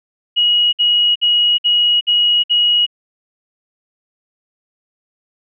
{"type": "tone bursts", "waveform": "sine", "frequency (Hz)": 2901, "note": "F#7", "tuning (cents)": -35, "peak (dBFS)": -10, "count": 6, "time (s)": [0.36, 2.865], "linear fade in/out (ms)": 20, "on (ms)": 370, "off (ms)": 57, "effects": []}